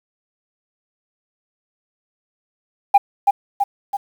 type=tone with echo; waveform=sine; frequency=803 Hz; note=G5; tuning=41 cents sharp; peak=-3 dBFS; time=2.94-2.98 s; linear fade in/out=10 ms; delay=330 ms; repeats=3; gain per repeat=-5 dB; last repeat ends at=3.97 s; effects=tanh soft clip ceiling -5 dBFS + 7-bit